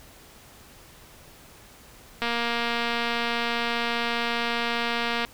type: click train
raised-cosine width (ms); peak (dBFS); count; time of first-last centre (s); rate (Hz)
0.3; -11; 713; 2.22-5.25; 235
effects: pink hiss -50 dBFS RMS until 5.33 s